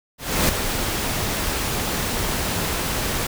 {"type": "noise with ADSR envelope", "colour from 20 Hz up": "pink", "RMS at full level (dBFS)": -17, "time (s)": [0.18, 3.27], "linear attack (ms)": 310, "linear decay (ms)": 4, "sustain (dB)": -7, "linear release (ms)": 6, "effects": []}